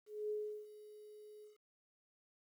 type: tone with ADSR envelope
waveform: sine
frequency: 422.9 Hz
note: G#4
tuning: 31 cents sharp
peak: -36 dBFS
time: 0.06-1.58 s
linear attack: 240 ms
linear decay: 360 ms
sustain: -17 dB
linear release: 140 ms
effects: 12-bit